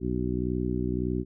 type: harmonic tone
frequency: 61.74 Hz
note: B1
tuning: in tune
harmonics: 1 / 2 / 3 / 4 / 5 / 6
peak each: -33 / -33 / -33 / -33 / -33 / -33 dBFS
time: 0-1.25 s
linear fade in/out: 50 ms
effects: none